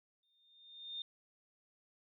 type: tone with exponential growth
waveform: sine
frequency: 3638 Hz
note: A#7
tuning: 43 cents flat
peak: -38 dBFS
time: 0.23-1.02 s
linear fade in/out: 2 ms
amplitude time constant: 170 ms
effects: none